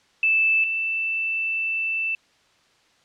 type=tone pair in turn; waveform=sine; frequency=2637 / 2655 Hz; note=E7 / E7; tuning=0 / +12 cents; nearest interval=unison; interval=12 cents; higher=second; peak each=-16 / -22 dBFS; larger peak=first; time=0.23-0.64 / 0.64-2.15 s; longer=second; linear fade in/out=2 ms; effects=white hiss -60 dBFS RMS until 3.04 s + low-pass 5000 Hz 12 dB/octave